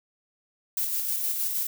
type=noise with tremolo; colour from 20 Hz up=violet; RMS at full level=-27 dBFS; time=0.77-1.67 s; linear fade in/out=2 ms; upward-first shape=square; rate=6.4 Hz; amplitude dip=30%; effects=none